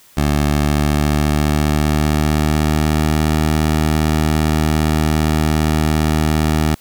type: tone with pitch glide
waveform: 15% pulse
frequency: 73.42 to 77.47 Hz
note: D2 to D#2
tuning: 0 to -7 cents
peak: -7 dBFS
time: 0.17-6.75 s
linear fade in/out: 5 ms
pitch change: +93 cents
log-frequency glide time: 0.4-3.36 s
effects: white hiss -48 dBFS RMS until 6.8 s